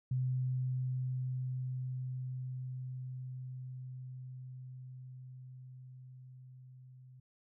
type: tone with level ramp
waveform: sine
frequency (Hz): 128.1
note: C3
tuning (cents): -36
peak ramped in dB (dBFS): -30 to -53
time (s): 0.11-7.2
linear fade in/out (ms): 5
effects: none